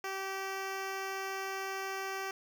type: tone with notch filter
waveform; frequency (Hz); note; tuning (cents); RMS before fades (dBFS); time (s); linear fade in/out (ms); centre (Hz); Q
10% pulse; 386.5; G4; -24; -38; 0.04-2.31; 2; 10000; 1.8
effects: none